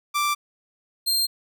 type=tone pair in turn; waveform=sawtooth; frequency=1174.7 / 4186 Hz; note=D6 / C8; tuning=0 / 0 cents; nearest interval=octave + minor seventh; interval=2200 cents; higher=second; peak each=-17 dBFS; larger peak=neither; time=0.14-0.35 / 1.06-1.27 s; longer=neither; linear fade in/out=20 ms; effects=none